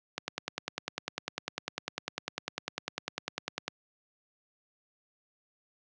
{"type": "click train", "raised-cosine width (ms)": 0.2, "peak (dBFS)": -15, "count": 36, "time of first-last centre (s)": [0.18, 3.68], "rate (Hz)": 10, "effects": ["high-pass 150 Hz 12 dB/octave", "low-pass 6000 Hz 12 dB/octave"]}